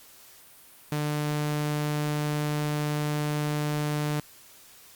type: tone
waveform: sawtooth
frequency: 149.1 Hz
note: D3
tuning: 27 cents sharp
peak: -22 dBFS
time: 0.92-4.2 s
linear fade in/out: 2 ms
effects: white hiss -52 dBFS RMS until 4.95 s + Opus 48 kbps